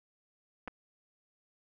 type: clicks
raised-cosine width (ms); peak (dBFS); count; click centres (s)
0.5; -26; 2; 0.676 / 0.68
effects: none